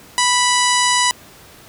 harmonic tone, 986 Hz, B5, 3 cents flat, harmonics 1 / 2 / 3 / 4 / 5 / 6 / 7 / 8 / 9 / 10, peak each -17 / -20 / -22 / -23 / -24 / -25 / -25 / -26 / -27 / -27 dBFS, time 0.18-1.11 s, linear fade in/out 0 ms, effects pink hiss -43 dBFS RMS until 1.68 s + high-pass 60 Hz 12 dB/octave

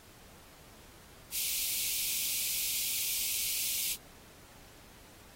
white high-pass noise, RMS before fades -33 dBFS, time 1.31-3.97 s, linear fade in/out 50 ms, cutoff 2200 Hz, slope 96 dB/octave, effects pink hiss -56 dBFS RMS until 5.35 s + AAC 48 kbps

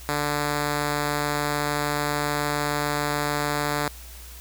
5% pulse tone, 146.83 Hz, D3, in tune, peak -12 dBFS, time 0.09-3.88 s, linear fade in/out 0 ms, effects added 60 Hz sine -41 dBFS peak until 4.4 s + white hiss -45 dBFS RMS until 4.4 s

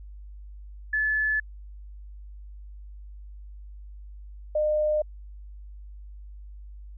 sine tone pair in turn, 1728 / 607.2 Hz, A6 / D#5, -32 / -42 cents, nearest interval octave + tritone, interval 1810 cents, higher first, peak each -22 / -21 dBFS, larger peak second, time 0.93-1.4 / 4.55-5.02 s, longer neither, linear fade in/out 5 ms, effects added 50 Hz sine -40 dBFS peak until 6.97 s

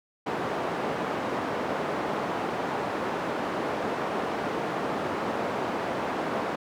white band-pass noise, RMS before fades -30 dBFS, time 0.26-6.56 s, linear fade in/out 10 ms, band 180 to 890 Hz, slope 12 dB/octave, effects none

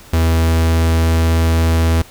45% pulse tone, 81.8 Hz, E2, 13 cents flat, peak -11 dBFS, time 0.13-2.02 s, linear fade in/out 5 ms, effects pink hiss -41 dBFS RMS until 2.1 s

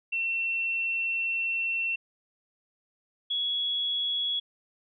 sine tone pair in turn, 2705 / 3356 Hz, E7 / G#7, +44 / +17 cents, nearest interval major third, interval 373 cents, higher second, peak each -26 dBFS, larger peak neither, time 0.12-1.96 / 3.3-4.4 s, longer first, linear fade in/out 10 ms, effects none

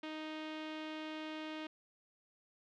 sawtooth tone with low-pass filter, 311.1 Hz, D#4, in tune, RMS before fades -44 dBFS, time 0.03-1.67 s, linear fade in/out 5 ms, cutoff 3200 Hz, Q 2.1, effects none

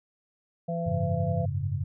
harmonic tone, 168.8 Hz, E3, 41 cents sharp, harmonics 1 / 3 / 4, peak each -30 / -35 / -32 dBFS, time 0.68-1.46 s, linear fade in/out 10 ms
sine chord, F# suspended second, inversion none, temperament equal, 92.5 / 103.83 / 138.59 Hz, F#2 / G#2 / C#3, 0 / 0 / 0 cents, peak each -31 dBFS, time 0.86-1.84 s, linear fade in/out 10 ms
effects none

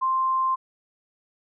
sine tone, 1050 Hz, C6, 6 cents sharp, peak -20 dBFS, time 0.01-0.56 s, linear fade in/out 20 ms, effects none

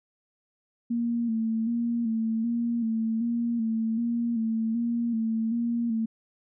sine tone with vibrato, 229.4 Hz, A#3, 28 cents flat, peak -24 dBFS, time 0.9-6.06 s, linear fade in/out 10 ms, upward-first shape square, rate 1.3 Hz, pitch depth 42 cents each way, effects none

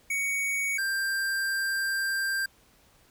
square tone pair in turn, 2238 / 1582.5 Hz, C#7 / G6, +16 / +16 cents, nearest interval tritone, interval 600 cents, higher first, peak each -27 dBFS, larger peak neither, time 0.1-0.78 / 0.78-2.46 s, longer second, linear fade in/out 5 ms, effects pink hiss -61 dBFS RMS until 3.1 s

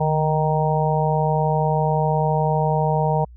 harmonic tone with a mistuned harmonic, 155.7 Hz, D#3, 2 cents sharp, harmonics 1 / 3 / 4 / 5 / 6, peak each -20 / -25 / -25 / -24 / -25 dBFS, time 0-3.25 s, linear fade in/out 10 ms, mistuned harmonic 1, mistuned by -42 cents, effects added 60 Hz sine -40 dBFS peak until 3.36 s

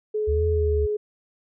sine tone with pitch glide, 426.6 to 420.7 Hz, G#4 to G#4, +46 to +22 cents, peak -22 dBFS, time 0.14-0.97 s, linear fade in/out 10 ms, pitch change -24 cents, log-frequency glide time 0.52-0.61 s
sine exponential two-way sweep, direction up then down, 71.1 to 82.4 to 72.7 Hz, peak -21 dBFS, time 0.27-0.87 s, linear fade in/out 20 ms, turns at 0.45 s
effects none

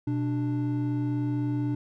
triangle tone pair together, 123.47 / 294.4 Hz, B2 / D4, 0 / +4 cents, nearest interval octave + minor third, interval 1504 cents, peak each -26 dBFS, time 0.07-1.75 s, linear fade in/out 5 ms, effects none

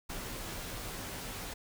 pink noise with comb filter, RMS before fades -41 dBFS, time 0.09-1.54 s, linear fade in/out 10 ms, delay 14 ms, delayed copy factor -0.5, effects none

